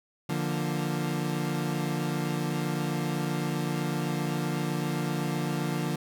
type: chord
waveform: 30% pulse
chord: Bb major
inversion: first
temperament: equal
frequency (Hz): 146.83 / 174.61 / 233.1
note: D3 / F3 / Bb3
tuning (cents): 0 / 0 / 0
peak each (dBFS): -28 / -29 / -33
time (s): 0.29-5.96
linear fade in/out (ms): 5
effects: none